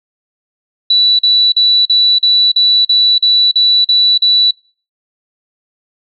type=tone bursts; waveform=sine; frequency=3951 Hz; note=B7; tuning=in tune; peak=-6 dBFS; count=11; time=0.9-4.51 s; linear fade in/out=5 ms; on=290 ms; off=42 ms; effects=noise-tail reverb RT60 0.4 s tail -25 dB re dry